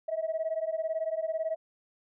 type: beating tone pair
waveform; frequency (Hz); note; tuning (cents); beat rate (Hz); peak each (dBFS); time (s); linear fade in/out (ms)
sine; 634 / 652; D#5 / E5; +32 / -19; 18; -31; 0.08-1.56; 10
effects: tanh soft clip ceiling -23 dBFS